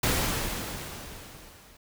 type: noise with level ramp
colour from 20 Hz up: pink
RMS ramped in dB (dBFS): -24 to -54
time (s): 0.03-1.77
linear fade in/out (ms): 5
effects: none